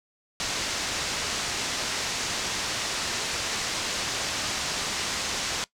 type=low-pass noise; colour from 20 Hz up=white; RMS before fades=-30 dBFS; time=0.4-5.64 s; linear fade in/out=0 ms; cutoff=6800 Hz; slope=24 dB/octave; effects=noise-tail reverb RT60 0.1 s tail -20 dB re dry